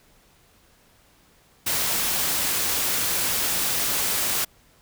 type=noise; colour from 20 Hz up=white; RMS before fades=-24 dBFS; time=1.66-4.45 s; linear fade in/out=10 ms; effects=pink hiss -58 dBFS RMS until 4.81 s